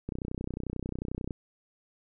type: click train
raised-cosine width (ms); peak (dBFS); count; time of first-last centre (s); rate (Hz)
3; -21; 39; 0.09-1.308; 31.2
effects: none